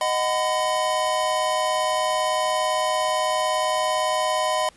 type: chord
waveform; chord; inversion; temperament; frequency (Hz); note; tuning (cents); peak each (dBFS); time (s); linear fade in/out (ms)
square; B major; first; equal with one note detuned; 622.3 / 740 / 1010.3; D#5 / F#5 / B5; 0 / 0 / +39; -25 / -28 / -25; 0.01-4.69; 2
effects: pink hiss -54 dBFS RMS until 4.76 s + resampled to 24000 Hz